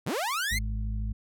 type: linear sweep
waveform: sawtooth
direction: up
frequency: 88.4 to 2158 Hz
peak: -24 dBFS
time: 0.06-0.59 s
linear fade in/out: 10 ms
type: harmonic tone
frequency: 53 Hz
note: G#1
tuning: 36 cents sharp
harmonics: 1 / 2 / 4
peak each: -29 / -35 / -41 dBFS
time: 0.51-1.13 s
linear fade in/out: 10 ms
effects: none